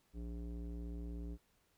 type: tone with low-pass filter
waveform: square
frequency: 58.27 Hz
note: A#1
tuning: in tune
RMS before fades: -44 dBFS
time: 0.13-1.38 s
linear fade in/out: 50 ms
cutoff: 340 Hz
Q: 1.8
effects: pink hiss -75 dBFS RMS until 1.77 s